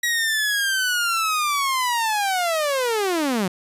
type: linear sweep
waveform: sawtooth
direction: down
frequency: 1917 to 173.5 Hz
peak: -16 dBFS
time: 0.03-3.48 s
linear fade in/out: 5 ms
effects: resampled to 32000 Hz